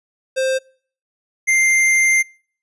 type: tone pair in turn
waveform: square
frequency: 525 / 2096 Hz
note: C5 / C7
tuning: +6 / +2 cents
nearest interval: 2 octaves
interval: 2396 cents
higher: second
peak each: -17 / -13 dBFS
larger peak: second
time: 0.36-0.59 / 1.47-2.23 s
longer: second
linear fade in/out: 20 ms
effects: noise-tail reverb RT60 0.5 s tail -26 dB re dry + resampled to 24000 Hz